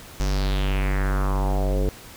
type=tone with low-pass filter sweep; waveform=square; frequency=48.39 Hz; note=G1; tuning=22 cents flat; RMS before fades=-22 dBFS; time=0.2-1.89 s; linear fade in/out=0 ms; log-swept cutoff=6400 to 440 Hz; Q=3.5; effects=pink hiss -43 dBFS RMS until 2.16 s